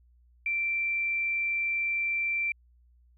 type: tone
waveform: sine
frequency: 2349 Hz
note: D7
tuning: in tune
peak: -26 dBFS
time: 0.46-2.52 s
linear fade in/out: 2 ms
effects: added 60 Hz sine -58 dBFS peak until 3.17 s